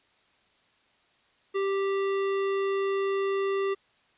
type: tone with hard clipping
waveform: sine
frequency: 392 Hz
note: G4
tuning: in tune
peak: -27 dBFS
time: 1.54-3.75 s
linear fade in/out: 20 ms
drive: 16 dB
effects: white hiss -65 dBFS RMS until 4.17 s + resampled to 8000 Hz